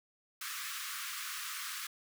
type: high-pass noise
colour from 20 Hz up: pink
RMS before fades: -41 dBFS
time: 0.41-1.87 s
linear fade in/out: 5 ms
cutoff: 1100 Hz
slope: 96 dB/octave
effects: none